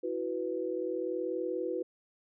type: chord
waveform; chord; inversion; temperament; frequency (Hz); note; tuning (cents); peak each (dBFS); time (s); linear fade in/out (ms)
sine; E suspended second; none; equal; 329.6 / 370 / 493.9; E4 / F#4 / B4; 0 / 0 / 0; -37 / -35 / -35; 0.03-1.83; 10
effects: none